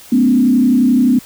sine tone with frequency modulation, 250 Hz, B3, 21 cents sharp, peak -8 dBFS, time 0.12-1.19 s, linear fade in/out 5 ms, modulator 31.5 Hz, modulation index 0.98, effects white hiss -39 dBFS RMS until 1.25 s

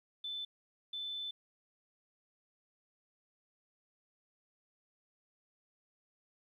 sine tone bursts at uneven times, 3520 Hz, A7, in tune, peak -38 dBFS, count 2, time 0.24-0.45 / 0.93-1.31 s, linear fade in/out 5 ms, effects 12-bit

